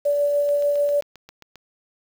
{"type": "tone with tremolo", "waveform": "sine", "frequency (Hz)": 578, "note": "D5", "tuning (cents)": -28, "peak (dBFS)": -16, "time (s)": [0.05, 1.01], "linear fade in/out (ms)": 10, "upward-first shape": "sine", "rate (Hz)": 6.8, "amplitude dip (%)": 25}
{"type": "click train", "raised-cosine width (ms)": 0.2, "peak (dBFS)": -25, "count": 9, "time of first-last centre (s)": [0.49, 1.557], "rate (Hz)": 7.5}
{"effects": ["7-bit"]}